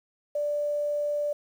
sine tone with quantisation, 587.3 Hz, D5, in tune, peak -25 dBFS, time 0.35-1.33 s, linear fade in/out 5 ms, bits 9, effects none

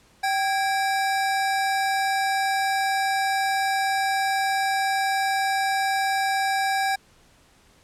square tone pair together, 777 / 1640.2 Hz, G5 / G#6, -16 / -22 cents, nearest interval octave + minor second, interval 1294 cents, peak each -23 / -28 dBFS, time 0.23-6.96 s, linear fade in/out 10 ms, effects pink hiss -57 dBFS RMS until 7.83 s + low-pass 10000 Hz 12 dB/octave

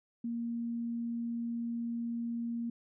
sine tone, 234 Hz, A#3, 7 cents sharp, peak -33 dBFS, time 0.24-2.7 s, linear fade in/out 5 ms, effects none

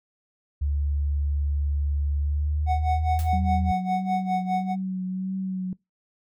sine tone with pitch glide, 72 to 80.35 Hz, D2 to E2, -34 to -44 cents, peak -22 dBFS, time 0.61-3.72 s, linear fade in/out 10 ms, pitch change +190 cents, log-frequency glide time 2.18-3.25 s
triangle tone with tremolo, 740 Hz, F#5, in tune, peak -19 dBFS, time 2.66-4.76 s, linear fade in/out 50 ms, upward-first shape sine, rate 4.9 Hz, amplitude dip 90%
white noise with exponential decay, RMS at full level -37 dBFS, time 3.19-3.38 s, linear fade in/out 0 ms, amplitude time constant 40 ms
sine tone with vibrato, 187.7 Hz, F#3, 25 cents sharp, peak -26 dBFS, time 3.33-5.73 s, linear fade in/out 2 ms, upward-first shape triangle, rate 1.6 Hz, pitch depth 30 cents each way
effects noise-tail reverb RT60 0.2 s tail -24 dB re dry

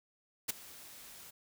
white noise with ADSR envelope, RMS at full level -31 dBFS, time 0.48-1.31 s, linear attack 18 ms, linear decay 12 ms, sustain -21 dB, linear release 12 ms, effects none

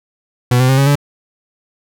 40% pulse tone with pitch steps, 123.47 / 128.19 / 133.1 / 138.19 / 143.48 Hz, B2 / C3 / C3 / C#3 / D3, 0 / -35 / +30 / -5 / -40 cents, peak -8 dBFS, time 0.51-0.955 s, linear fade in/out 5 ms, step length 89 ms, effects none

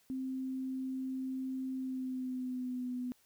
sine tone with pitch glide, 261.6 to 249.1 Hz, C4 to B3, 0 to +15 cents, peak -35 dBFS, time 0.1-3.12 s, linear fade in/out 0 ms, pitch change -85 cents, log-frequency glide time 1.74-2.93 s, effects white hiss -69 dBFS RMS until 3.25 s

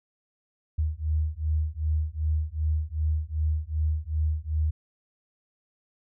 sine beating tone pair, 76.3 / 78.9 Hz, D#2 / D#2, -33 / +25 cents, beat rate 2.6 Hz, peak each -27 dBFS, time 0.78-4.71 s, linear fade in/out 10 ms, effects none

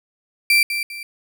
35% pulse tone with echo, 2349 Hz, D7, in tune, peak -10 dBFS, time 0.5-0.63 s, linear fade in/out 2 ms, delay 200 ms, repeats 2, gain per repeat -9 dB, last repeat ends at 1.03 s, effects none

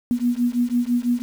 sine beating tone pair, 239.2 / 245.2 Hz, A#3 / B3, +45 / -12 cents, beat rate 6 Hz, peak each -21 dBFS, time 0.11-1.22 s, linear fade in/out 0 ms, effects 7-bit

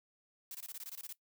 blue noise bursts, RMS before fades -45 dBFS, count 11, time 0.51-1.127 s, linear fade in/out 2 ms, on 37 ms, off 21 ms, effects noise-tail reverb RT60 0.1 s tail -18 dB re dry

